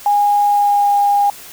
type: tone with pitch glide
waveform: sine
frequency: 820 to 812 Hz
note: G#5 to G#5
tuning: -22 to -39 cents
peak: -10 dBFS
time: 0.06-1.3 s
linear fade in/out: 2 ms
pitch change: -17 cents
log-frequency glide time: 0.46-0.96 s
effects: white hiss -36 dBFS RMS until 1.52 s